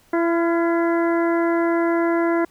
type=harmonic tone with a mistuned harmonic; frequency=336.6 Hz; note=E4; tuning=36 cents sharp; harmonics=1 / 2 / 3 / 4 / 5 / 6; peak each=-18 / -24 / -28 / -30 / -32 / -34 dBFS; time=0.13-2.45 s; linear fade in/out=5 ms; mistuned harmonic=4; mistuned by=+45 cents; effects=pink hiss -56 dBFS RMS until 2.5 s